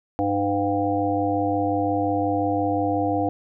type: harmonic tone with a mistuned harmonic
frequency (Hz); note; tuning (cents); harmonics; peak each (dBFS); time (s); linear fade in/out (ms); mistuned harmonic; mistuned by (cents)
100.9; G#2; -49; 1 / 3 / 5 / 7 / 8; -30 / -24 / -27 / -25 / -29; 0.19-3.29; 0; 8; -33
effects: none